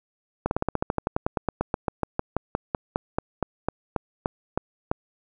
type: slowing click train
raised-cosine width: 1 ms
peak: -9 dBFS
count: 30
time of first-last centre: 0.46-4.915 s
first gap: 51 ms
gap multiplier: 1.07
effects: none